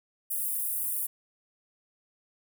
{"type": "high-pass noise", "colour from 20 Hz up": "pink", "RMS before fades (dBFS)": -31, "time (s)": [0.3, 1.07], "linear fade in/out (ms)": 10, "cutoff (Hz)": 9500, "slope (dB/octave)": 48, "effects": []}